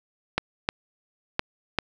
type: clicks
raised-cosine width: 0.3 ms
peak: -6 dBFS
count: 4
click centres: 0.38 / 0.689 / 1.394 / 1.787 s
effects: none